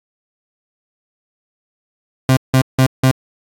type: tone bursts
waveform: 30% pulse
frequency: 130.81 Hz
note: C3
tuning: in tune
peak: -6 dBFS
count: 4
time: 2.29-3.112 s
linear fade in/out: 2 ms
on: 78 ms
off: 170 ms
effects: AAC 64 kbps